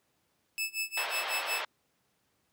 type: tone with tremolo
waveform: sawtooth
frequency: 2616 Hz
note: E7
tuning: 14 cents flat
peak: -26 dBFS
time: 0.58-1.62 s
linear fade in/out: 0 ms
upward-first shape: sine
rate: 5.5 Hz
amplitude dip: 95%
type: band-pass noise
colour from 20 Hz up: pink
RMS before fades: -36 dBFS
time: 0.97-1.65 s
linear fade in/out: 5 ms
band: 600 to 3900 Hz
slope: 24 dB/octave
effects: pink hiss -74 dBFS RMS until 2.52 s + high-pass 100 Hz 12 dB/octave